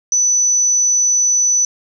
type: tone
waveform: sine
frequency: 5980 Hz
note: F#8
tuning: 17 cents sharp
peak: -11 dBFS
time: 0.12-1.65 s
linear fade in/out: 2 ms
effects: none